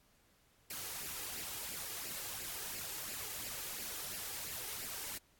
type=noise with flanger; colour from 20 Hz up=white; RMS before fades=-43 dBFS; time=0.7-5.18 s; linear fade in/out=5 ms; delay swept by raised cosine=0.4 to 2.5 ms; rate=2.9 Hz; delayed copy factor=+0.55; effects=pink hiss -70 dBFS RMS until 5.39 s + AAC 64 kbps